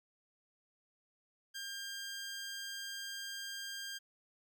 15% pulse tone, 1600 Hz, G6, 35 cents sharp, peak -35 dBFS, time 1.54-3.99 s, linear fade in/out 20 ms, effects none

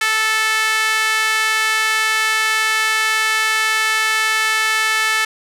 sawtooth tone with high-pass filter, 438.2 Hz, A4, 7 cents flat, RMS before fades -17 dBFS, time 0.01-5.25 s, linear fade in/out 5 ms, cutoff 1700 Hz, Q 2.1, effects low-pass 12000 Hz 12 dB/octave

